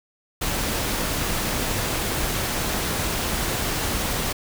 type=noise; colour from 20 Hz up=pink; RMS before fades=-25 dBFS; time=0.41-4.33 s; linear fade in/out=10 ms; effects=none

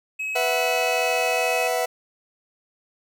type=tone; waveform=triangle; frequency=2560 Hz; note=D#7; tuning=49 cents sharp; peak=-24 dBFS; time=0.19-1.68 s; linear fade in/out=10 ms
type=chord; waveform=40% pulse; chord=B suspended fourth; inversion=none; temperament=just; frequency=493.9 / 658.5 / 740.8 Hz; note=B4 / E5 / F#5; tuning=0 / -2 / +2 cents; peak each=-25 dBFS; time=0.35-1.86 s; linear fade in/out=10 ms
effects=none

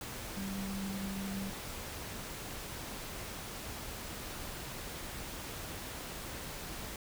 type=tone in noise; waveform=sine; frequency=195.1 Hz; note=G3; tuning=8 cents flat; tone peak=-37 dBFS; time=0.37-1.5 s; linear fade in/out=2 ms; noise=pink; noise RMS=-43 dBFS; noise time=0.01-6.96 s; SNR=+3 dB; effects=none

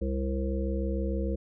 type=harmonic tone; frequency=66.6 Hz; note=C2; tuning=31 cents sharp; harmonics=1 / 3 / 5 / 7 / 8; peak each=-29 / -34 / -36 / -37 / -38 dBFS; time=0.01-1.36 s; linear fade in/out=10 ms; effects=none

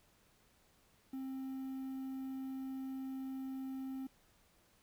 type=tone with quantisation; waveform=triangle; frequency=264.9 Hz; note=C4; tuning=22 cents sharp; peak=-38 dBFS; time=1.13-4.07 s; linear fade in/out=5 ms; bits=11; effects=pink hiss -70 dBFS RMS until 4.82 s

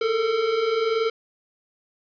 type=tone pair together; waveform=square; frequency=431.5 / 452.3 Hz; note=A4 / A4; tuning=-34 / +48 cents; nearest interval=minor second; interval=82 cents; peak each=-28 / -22 dBFS; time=0.01-1.1 s; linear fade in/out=5 ms; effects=resampled to 11025 Hz + 8-bit

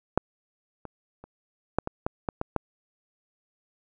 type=clicks; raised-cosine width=1 ms; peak=-6 / -24 / -30 / -8 / -16 / -12 / -13 / -14 / -10 dBFS; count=9; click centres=0.176 / 0.853 / 1.24 / 1.786 / 1.874 / 2.065 / 2.288 / 2.414 / 2.563 s; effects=none

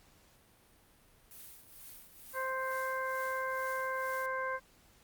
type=noise with tremolo; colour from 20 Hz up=blue; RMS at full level=-49 dBFS; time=1.31-4.26 s; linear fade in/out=0 ms; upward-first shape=triangle; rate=2.2 Hz; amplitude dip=75%
type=harmonic tone; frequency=523.3 Hz; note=C5; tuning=in tune; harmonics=1 / 2 / 3 / 4; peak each=-38 / -37 / -38 / -46 dBFS; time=2.33-4.6 s; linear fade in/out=50 ms
effects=pink hiss -64 dBFS RMS until 5.03 s + Opus 48 kbps

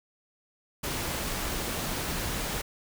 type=noise; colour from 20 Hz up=pink; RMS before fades=-32 dBFS; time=0.83-2.62 s; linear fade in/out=10 ms; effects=none

